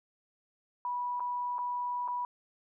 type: tone with dropouts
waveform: sine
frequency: 979 Hz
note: B5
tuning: 15 cents flat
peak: -31 dBFS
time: 0.85-2.25 s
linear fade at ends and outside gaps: 1 ms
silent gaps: 1.197-1.204 / 1.583-1.589 / 2.078-2.084 s
effects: none